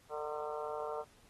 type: harmonic tone with a mistuned harmonic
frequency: 150.4 Hz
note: D3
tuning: 42 cents sharp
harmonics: 3 / 4 / 5 / 6 / 7 / 8 / 9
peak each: -41 / -43 / -45 / -47 / -48 / -49 / -50 dBFS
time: 0.09-1.05 s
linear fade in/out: 50 ms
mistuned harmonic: 6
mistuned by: +32 cents
effects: pink hiss -65 dBFS RMS until 1.29 s + AAC 32 kbps